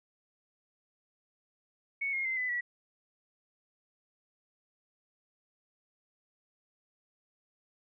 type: tone with pitch steps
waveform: sine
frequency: 2217 / 2144 / 2073 / 2005 / 1938.9 Hz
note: C#7 / C7 / C7 / B6 / B6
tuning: 0 / +42 / -17 / +26 / -32 cents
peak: -30 dBFS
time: 2.01-2.61 s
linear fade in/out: 10 ms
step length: 120 ms
effects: none